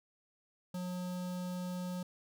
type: tone with notch filter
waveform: square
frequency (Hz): 180.5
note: F#3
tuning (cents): -43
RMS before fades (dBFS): -39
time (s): 0.74-2.03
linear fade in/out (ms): 5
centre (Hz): 2100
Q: 1.3
effects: none